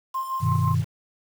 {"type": "tone with tremolo", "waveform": "sine", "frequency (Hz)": 1054, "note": "C6", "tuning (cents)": 12, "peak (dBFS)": -23, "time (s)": [0.14, 0.75], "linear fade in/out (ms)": 10, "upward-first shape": "sine", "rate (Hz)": 6, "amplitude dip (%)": 65}
{"type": "chord", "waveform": "sine", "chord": "G augmented", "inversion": "none", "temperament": "equal", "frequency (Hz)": [98, 123.47, 155.56], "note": ["G2", "B2", "D#3"], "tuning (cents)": [0, 0, 0], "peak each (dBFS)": -23, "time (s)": [0.4, 0.85], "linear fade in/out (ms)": 50}
{"effects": ["tanh soft clip ceiling -11 dBFS", "7-bit"]}